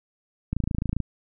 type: click train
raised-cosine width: 5 ms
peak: -13 dBFS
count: 14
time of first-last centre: 0.53-1.003 s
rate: 27.5 Hz
effects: none